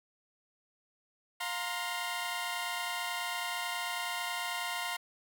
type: chord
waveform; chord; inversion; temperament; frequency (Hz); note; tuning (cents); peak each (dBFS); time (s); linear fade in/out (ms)
15% pulse; F suspended fourth; none; equal with one note detuned; 707.4 / 932.3 / 1046.5; F5 / Bb5 / C6; +22 / 0 / 0; -32; 1.4-4.97; 10
effects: none